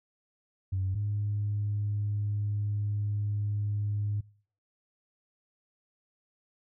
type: tone pair in turn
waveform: sine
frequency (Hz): 95.1 / 103.49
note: F#2 / G#2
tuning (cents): +48 / -6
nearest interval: minor second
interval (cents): 146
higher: second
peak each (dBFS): -26 / -27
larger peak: first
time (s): 0.72-0.95 / 0.95-4.21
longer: second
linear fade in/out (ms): 10
effects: noise-tail reverb RT60 0.5 s tail -24 dB re dry + tanh soft clip ceiling -23 dBFS